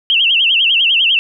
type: tone with vibrato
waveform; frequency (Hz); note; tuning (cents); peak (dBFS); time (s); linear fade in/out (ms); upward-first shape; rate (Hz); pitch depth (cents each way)
sine; 2938; F#7; -13; -9; 0.1-1.19; 0; sine; 10; 180
effects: none